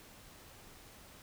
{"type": "silence", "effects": ["pink hiss -56 dBFS RMS until 1.22 s"]}